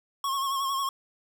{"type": "tone with vibrato", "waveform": "square", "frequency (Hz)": 1090, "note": "C#6", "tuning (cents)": -29, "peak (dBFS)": -27, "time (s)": [0.24, 0.89], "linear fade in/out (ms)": 2, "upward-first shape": "sine", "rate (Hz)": 11, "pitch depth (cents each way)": 47, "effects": []}